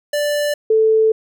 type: tone pair in turn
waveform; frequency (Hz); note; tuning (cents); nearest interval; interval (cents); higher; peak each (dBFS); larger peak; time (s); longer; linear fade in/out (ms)
square / sine; 587.3 / 440; D5 / A4; 0 / 0; perfect fourth; 500; first; -17 / -10; second; 0.13-0.54 / 0.7-1.12; second; 5
effects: none